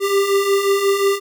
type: beating tone pair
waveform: square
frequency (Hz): 392 / 397.6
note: G4 / G4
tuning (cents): 0 / +25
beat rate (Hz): 5.6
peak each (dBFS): -22 / -16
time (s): 0-1.2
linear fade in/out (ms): 50
effects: none